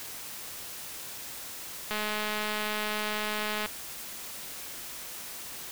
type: click train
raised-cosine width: 0.3 ms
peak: -16 dBFS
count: 372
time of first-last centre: 1.91-3.66 s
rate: 212 Hz
effects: white hiss -41 dBFS RMS until 5.71 s